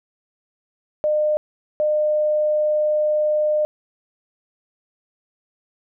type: tone bursts at uneven times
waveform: sine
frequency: 606 Hz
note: D#5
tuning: 46 cents flat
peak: -16 dBFS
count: 2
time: 1.04-1.37 / 1.8-3.65 s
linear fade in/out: 0 ms
effects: none